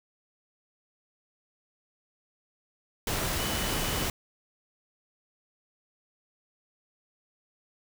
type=tone in noise; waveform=sine; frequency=2978 Hz; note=F#7; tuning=11 cents sharp; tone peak=-39 dBFS; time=3.39-4.06 s; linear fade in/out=2 ms; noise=pink; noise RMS=-30 dBFS; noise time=3.07-4.1 s; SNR=-12 dB; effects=none